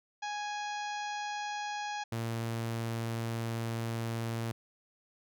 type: harmonic tone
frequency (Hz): 830.6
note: G#5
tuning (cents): 0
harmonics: 1 / 2 / 3 / 4 / 5 / 6 / 7 / 8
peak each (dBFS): -36 / -42 / -46 / -48 / -50 / -52 / -53 / -54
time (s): 0.22-2.04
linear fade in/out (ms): 10
type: tone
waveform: sawtooth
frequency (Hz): 114.8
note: A#2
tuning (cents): -26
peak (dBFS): -29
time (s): 2.12-4.52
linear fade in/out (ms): 5
effects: none